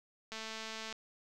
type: click train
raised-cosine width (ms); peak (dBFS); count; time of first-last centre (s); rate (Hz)
0.2; -26; 135; 0.32-0.926; 221
effects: none